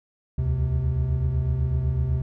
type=tone cluster; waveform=triangle; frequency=71.3 / 79.3 / 128.9 Hz; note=C#2 / D#2 / C3; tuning=+49 / +33 / -26 cents; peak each=-24 / -25 / -22 dBFS; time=0.38-2.22 s; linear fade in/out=5 ms; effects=none